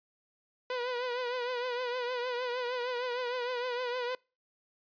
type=tone with vibrato; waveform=sawtooth; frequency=493.9 Hz; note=B4; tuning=in tune; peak=-28 dBFS; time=0.7-4.15 s; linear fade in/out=2 ms; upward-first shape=triangle; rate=6.5 Hz; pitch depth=69 cents each way; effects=noise-tail reverb RT60 0.3 s tail -25 dB re dry + resampled to 11025 Hz